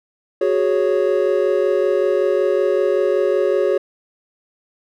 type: chord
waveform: triangle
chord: F# suspended second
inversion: none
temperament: equal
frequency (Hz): 370 / 415.3 / 554.4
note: F#4 / G#4 / C#5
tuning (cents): 0 / 0 / 0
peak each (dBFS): -17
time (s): 0.41-3.78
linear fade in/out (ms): 5
effects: none